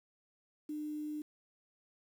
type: tone with quantisation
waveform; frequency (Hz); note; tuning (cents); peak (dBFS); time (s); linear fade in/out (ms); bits
sine; 301.5; D4; +46; -37; 0.69-1.22; 5; 10
effects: none